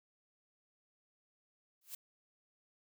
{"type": "noise with exponential growth", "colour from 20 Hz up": "blue", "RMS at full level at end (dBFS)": -40, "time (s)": [1.81, 1.95], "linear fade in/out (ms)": 5, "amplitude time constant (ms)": 29, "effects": []}